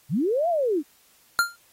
sine linear two-way sweep, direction up then down, 112.2 to 714 to 266 Hz, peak -20 dBFS, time 0.09-0.83 s, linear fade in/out 50 ms, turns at 0.49 s
square tone with exponential decay, 1394 Hz, F6, 4 cents flat, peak -14 dBFS, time 1.39-1.56 s, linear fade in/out 0 ms, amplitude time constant 36 ms
effects white hiss -59 dBFS RMS until 1.72 s + AAC 48 kbps

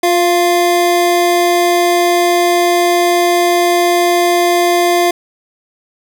square tone pair together, 352.1 / 693 Hz, F4 / F5, +14 / -14 cents, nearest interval octave, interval 1172 cents, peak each -13 dBFS, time 0.03-5.11 s, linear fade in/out 5 ms, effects none

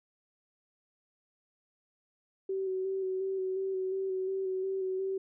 sine tone with vibrato, 380 Hz, F#4, 46 cents sharp, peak -30 dBFS, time 2.49-5.18 s, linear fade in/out 5 ms, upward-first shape square, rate 2.8 Hz, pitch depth 20 cents each way, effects none

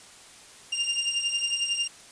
sawtooth beating tone pair, 2794 / 2805 Hz, F7 / F7, 0 / +7 cents, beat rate 11 Hz, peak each -25 dBFS, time 0.72-1.88 s, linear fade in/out 10 ms, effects white hiss -49 dBFS RMS until 2.11 s + resampled to 22050 Hz

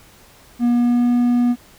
triangle tone with pitch glide, 240 to 242.6 Hz, B3 to B3, -49 to -31 cents, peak -11 dBFS, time 0.59-1.56 s, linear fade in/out 50 ms, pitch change +18 cents, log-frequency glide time 0.69-1.11 s, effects pink hiss -48 dBFS RMS until 1.78 s

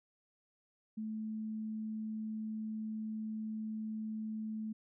sine tone, 217.7 Hz, A3, 18 cents flat, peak -37 dBFS, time 0.97-4.73 s, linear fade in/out 10 ms, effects none

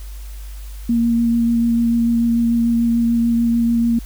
sine tone with vibrato, 233.1 Hz, A#3, in tune, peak -13 dBFS, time 0.89-3.99 s, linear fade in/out 5 ms, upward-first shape sine, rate 6.8 Hz, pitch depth 13 cents each way, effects added 50 Hz sine -29 dBFS peak until 4.05 s + white hiss -45 dBFS RMS until 4.05 s

